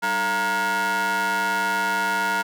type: ring-modulated tone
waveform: 40% pulse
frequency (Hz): 246.9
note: B3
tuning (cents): 0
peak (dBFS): -17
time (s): 0.02-2.43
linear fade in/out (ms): 20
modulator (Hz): 1180
effects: none